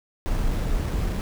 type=noise with sample-and-hold; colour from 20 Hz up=brown; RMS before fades=-24 dBFS; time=0.26-1.21 s; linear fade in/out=0 ms; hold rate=7350 Hz; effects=none